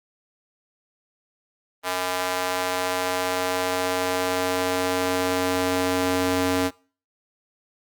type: tone with high-pass filter sweep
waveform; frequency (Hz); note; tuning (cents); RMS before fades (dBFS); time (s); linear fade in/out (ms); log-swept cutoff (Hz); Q
square; 91.5; F#2; -19; -24; 1.83-6.71; 50; 750 to 290; 1.1
effects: noise-tail reverb RT60 0.4 s tail -23 dB re dry + Opus 32 kbps